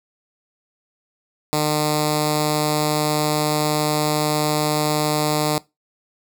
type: tone with notch filter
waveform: 5% pulse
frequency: 151.2 Hz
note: D#3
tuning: 49 cents flat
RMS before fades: -20 dBFS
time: 1.53-5.58 s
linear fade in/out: 0 ms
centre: 1600 Hz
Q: 0.84
effects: noise-tail reverb RT60 0.2 s tail -20 dB re dry